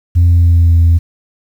sine tone with pitch glide, 86.4 to 83.7 Hz, F2 to E2, -18 to +27 cents, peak -3 dBFS, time 0.15-0.99 s, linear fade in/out 20 ms, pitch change -55 cents, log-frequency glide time 0.27-0.76 s, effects tanh soft clip ceiling -3 dBFS + 7-bit

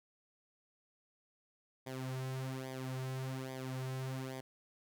sawtooth tone with flanger, 130.81 Hz, C3, in tune, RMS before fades -41 dBFS, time 1.86-4.41 s, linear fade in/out 10 ms, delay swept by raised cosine 0.72 to 4.32 ms, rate 1.2 Hz, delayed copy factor -0.75, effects none

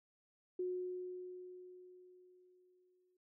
sine tone with exponential decay, 363.8 Hz, F#4, 29 cents flat, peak -35 dBFS, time 0.59-3.17 s, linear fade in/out 5 ms, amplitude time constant 560 ms, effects noise-tail reverb RT60 0.3 s tail -25 dB re dry

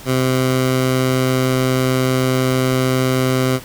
15% pulse tone, 129.5 Hz, C3, 17 cents flat, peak -8 dBFS, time 0.05-3.6 s, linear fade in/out 50 ms, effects pink hiss -37 dBFS RMS until 3.64 s

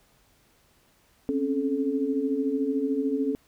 sine tone cluster, 262.4 / 275.9 / 433.3 Hz, C4 / C#4 / A4, +5 / -8 / -27 cents, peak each -30 / -26 / -29 dBFS, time 1.29-3.35 s, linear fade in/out 0 ms, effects pink hiss -63 dBFS RMS until 3.47 s

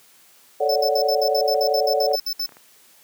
sine chord, D major seventh, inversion second, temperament equal with one note detuned, 440 / 556.9 / 587.3 / 740 Hz, A4 / C#5 / D5 / F#5, 0 / +8 / 0 / 0 cents, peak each -23 dBFS, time 0.6-2.16 s, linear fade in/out 10 ms
square tone bursts, 5274 Hz, E8, in tune, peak -23 dBFS, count 14, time 0.69-2.462 s, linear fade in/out 5 ms, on 69 ms, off 62 ms
clicks, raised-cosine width 0.5 ms, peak -31 dBFS, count 9, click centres 1.55 / 2.007 / 2.115 / 2.195 / 2.395 / 2.451 / 2.492 / 2.522 / 2.569 s
effects white hiss -53 dBFS RMS until 3.03 s + high-pass 150 Hz 12 dB/octave

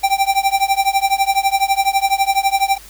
square tone with tremolo, 784 Hz, G5, in tune, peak -10 dBFS, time 0.03-2.78 s, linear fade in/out 10 ms, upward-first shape triangle, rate 12 Hz, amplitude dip 100%, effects added 50 Hz sine -43 dBFS peak until 2.89 s + white hiss -41 dBFS RMS until 2.89 s

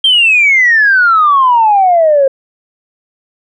sine exponential sweep, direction down, 3200 to 530 Hz, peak -4 dBFS, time 0.04-2.28 s, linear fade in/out 5 ms, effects tanh soft clip ceiling 0 dBFS

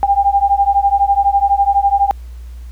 sine beating tone pair, 793 / 805 Hz, G5 / G5, +20 / +46 cents, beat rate 12 Hz, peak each -13 dBFS, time 0.03-2.11 s, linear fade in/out 0 ms, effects added 60 Hz sine -28 dBFS peak until 2.71 s + pink hiss -51 dBFS RMS until 2.71 s

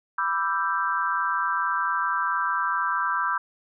sine chord, E minor seventh, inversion second, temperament equal with one note detuned, 987.8 / 1174.7 / 1339.2 / 1568 Hz, B5 / D6 / E6 / G6, 0 / 0 / +27 / 0 cents, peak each -28 dBFS, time 0.18-3.38 s, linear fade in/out 5 ms, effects none

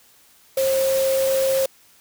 sine tone in noise, 534 Hz, C5, 35 cents sharp, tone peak -17 dBFS, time 0.57-1.66 s, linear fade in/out 5 ms, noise white, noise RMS -29 dBFS, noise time 0.57-1.66 s, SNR +9 dB, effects white hiss -54 dBFS RMS until 2 s

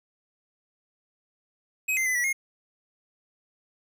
square tone with pitch steps, 2533 / 2079 / 2015 / 1942 / 2145 Hz, D#7 / C7 / B6 / B6 / C7, +30 / -12 / +34 / -30 / +42 cents, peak -24 dBFS, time 1.88-2.33 s, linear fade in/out 10 ms, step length 90 ms, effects none

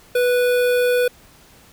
square tone with notch filter, 492.7 Hz, B4, 4 cents flat, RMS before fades -17 dBFS, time 0.15-1.08 s, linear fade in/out 5 ms, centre 6200 Hz, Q 0.96, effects pink hiss -49 dBFS RMS until 1.72 s

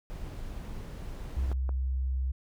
brown noise, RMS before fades -39 dBFS, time 0.1-1.53 s, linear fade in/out 0 ms
sine tone, 65 Hz, C2, 11 cents flat, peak -27 dBFS, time 1.36-2.32 s, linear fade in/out 10 ms
clicks, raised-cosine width 1 ms, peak -26 dBFS, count 2, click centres 1.516 / 1.692 s
effects none

